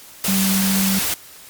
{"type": "tone in noise", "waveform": "sine", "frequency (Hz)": 192.7, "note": "G3", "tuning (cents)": -29, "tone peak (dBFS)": -17, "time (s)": [0.28, 0.99], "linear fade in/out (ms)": 2, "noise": "white", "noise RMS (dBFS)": -21, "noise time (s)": [0.24, 1.14], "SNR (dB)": 1, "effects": ["white hiss -42 dBFS RMS until 1.49 s", "MP3 96 kbps"]}